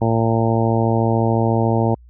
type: harmonic tone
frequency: 113.9 Hz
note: A#2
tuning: 40 cents flat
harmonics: 1 / 2 / 3 / 4 / 5 / 6 / 7 / 8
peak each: -18 / -21 / -23 / -24 / -25 / -26 / -26 / -27 dBFS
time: 0.01-1.95 s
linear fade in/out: 10 ms
effects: added 60 Hz sine -42 dBFS peak until 2.09 s